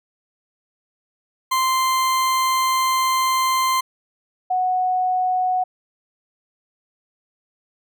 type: tone pair in turn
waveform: 40% pulse / sine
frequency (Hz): 1043 / 737.5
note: C6 / F#5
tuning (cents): -6 / -6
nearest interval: tritone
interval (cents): 600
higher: first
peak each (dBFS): -16 / -17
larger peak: first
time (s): 1.51-3.81 / 4.5-5.64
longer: first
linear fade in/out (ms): 10
effects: none